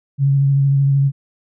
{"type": "tone with vibrato", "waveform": "sine", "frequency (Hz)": 138.59, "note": "C#3", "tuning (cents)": 0, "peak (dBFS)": -11, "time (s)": [0.18, 1.12], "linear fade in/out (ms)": 50, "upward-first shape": "sine", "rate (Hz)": 13, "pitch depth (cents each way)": 20, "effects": []}